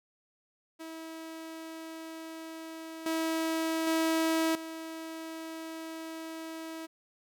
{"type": "tone with level steps", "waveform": "sawtooth", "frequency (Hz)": 323.5, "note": "E4", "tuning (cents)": -32, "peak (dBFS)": [-37, -25, -22, -35], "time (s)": [0.79, 6.87], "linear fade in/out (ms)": 20, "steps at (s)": [3.06, 3.87, 4.55], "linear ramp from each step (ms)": 2, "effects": []}